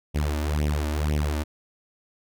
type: tone with flanger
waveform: sawtooth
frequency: 74.7 Hz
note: D2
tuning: 30 cents sharp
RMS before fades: -25 dBFS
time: 0.14-1.44 s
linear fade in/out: 20 ms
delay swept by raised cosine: 0.33 to 3.43 ms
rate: 2 Hz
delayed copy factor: +0.85
effects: none